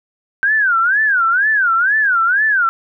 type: tone with vibrato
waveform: sine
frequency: 1533 Hz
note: G6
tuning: 39 cents flat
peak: -11 dBFS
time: 0.43-2.69 s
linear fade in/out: 0 ms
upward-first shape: sine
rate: 2.1 Hz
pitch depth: 240 cents each way
effects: none